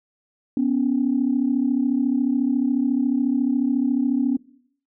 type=tone pair together; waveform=sine; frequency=246.9 / 281 Hz; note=B3 / C#4; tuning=0 / +24 cents; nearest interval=major second; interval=224 cents; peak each=-20 dBFS; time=0.57-4.37 s; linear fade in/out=2 ms; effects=noise-tail reverb RT60 0.6 s tail -19 dB re dry + tanh soft clip ceiling -10 dBFS